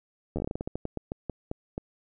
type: slowing click train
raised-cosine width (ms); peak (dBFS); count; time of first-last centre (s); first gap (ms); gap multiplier
2; -18; 18; 0.36-1.779; 11; 1.22
effects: none